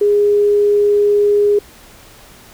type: tone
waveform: sine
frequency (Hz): 411.5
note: G#4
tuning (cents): -16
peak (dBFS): -9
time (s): 0.01-1.59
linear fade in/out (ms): 5
effects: pink hiss -42 dBFS RMS until 2.53 s